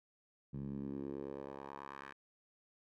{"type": "tone with band-pass filter sweep", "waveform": "10% pulse", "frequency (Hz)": 69.1, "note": "C#2", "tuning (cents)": -5, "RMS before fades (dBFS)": -45, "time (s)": [0.53, 2.13], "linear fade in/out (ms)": 10, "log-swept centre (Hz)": [150, 1600], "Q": 2, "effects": []}